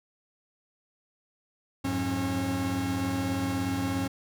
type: tone cluster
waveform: 45% pulse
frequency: 88.1 / 105 / 181.6 / 271.8 Hz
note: F2 / G#2 / F#3 / C#4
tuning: +16 / +19 / -32 / -34 cents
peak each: -37 / -34 / -37 / -29 dBFS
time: 1.84-4.08 s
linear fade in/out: 10 ms
effects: none